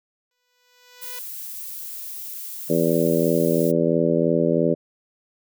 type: tone with exponential growth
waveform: 5% pulse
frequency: 493.9 Hz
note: B4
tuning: in tune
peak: -24 dBFS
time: 0.31-1.19 s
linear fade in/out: 2 ms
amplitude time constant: 190 ms
type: noise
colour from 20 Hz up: violet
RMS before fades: -34 dBFS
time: 1.01-3.72 s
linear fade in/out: 20 ms
type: harmonic tone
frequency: 83 Hz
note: E2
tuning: 12 cents sharp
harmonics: 2 / 3 / 4 / 5 / 6 / 7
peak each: -24 / -24 / -24 / -24 / -24 / -24 dBFS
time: 2.69-4.75 s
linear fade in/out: 20 ms
effects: none